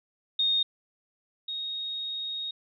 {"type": "tone pair in turn", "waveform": "sine", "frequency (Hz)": [3700, 3741], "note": ["A#7", "A#7"], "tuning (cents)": [-14, 5], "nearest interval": "unison", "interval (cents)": 19, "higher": "second", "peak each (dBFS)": [-22, -31], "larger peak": "first", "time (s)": [[0.39, 0.63], [1.48, 2.51]], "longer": "second", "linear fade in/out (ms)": 5, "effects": []}